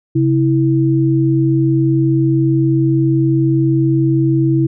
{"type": "tone pair together", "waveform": "sine", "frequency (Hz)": [134.9, 326.6], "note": ["C#3", "E4"], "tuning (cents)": [-47, -16], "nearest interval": "octave + minor third", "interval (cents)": 1531, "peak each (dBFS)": -13, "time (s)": [0.15, 4.67], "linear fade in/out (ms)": 10, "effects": []}